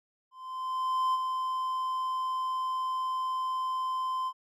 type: tone with ADSR envelope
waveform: triangle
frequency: 1034 Hz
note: C6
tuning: 21 cents flat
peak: -22 dBFS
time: 0.31-4.33 s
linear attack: 830 ms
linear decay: 28 ms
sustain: -5 dB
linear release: 57 ms
effects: none